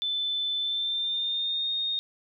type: tone with pitch glide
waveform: sine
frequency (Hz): 3520 to 3695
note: A7 to A#7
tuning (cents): 0 to -16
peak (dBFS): -26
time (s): 0.02-1.99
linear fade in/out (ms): 0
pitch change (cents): +84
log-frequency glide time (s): 0.59-1.72
effects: none